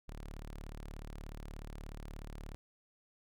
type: tone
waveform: sawtooth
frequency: 36.71 Hz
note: D1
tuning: in tune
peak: -40 dBFS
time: 0.08-2.55 s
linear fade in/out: 0 ms
effects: none